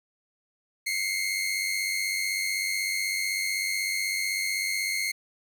sawtooth tone pair together, 2093 / 2189 Hz, C7 / C#7, 0 / -22 cents, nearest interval minor second, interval 78 cents, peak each -26 dBFS, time 0.86-5.12 s, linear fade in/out 10 ms, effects none

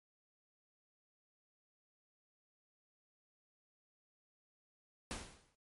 pink noise with exponential decay, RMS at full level -40 dBFS, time 5.11-5.55 s, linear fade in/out 0 ms, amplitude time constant 94 ms, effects noise-tail reverb RT60 0.1 s tail -24 dB re dry + MP3 48 kbps

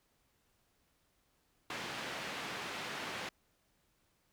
white band-pass noise, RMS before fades -42 dBFS, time 1.7-3.29 s, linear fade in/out 2 ms, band 120 to 2700 Hz, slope 12 dB/octave, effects pink hiss -75 dBFS RMS until 4.32 s

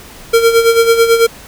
square tone with tremolo, 460 Hz, A#4, 23 cents flat, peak -5 dBFS, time 0.33-1.27 s, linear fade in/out 10 ms, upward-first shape sine, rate 9.1 Hz, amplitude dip 65%, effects pink hiss -35 dBFS RMS until 1.47 s

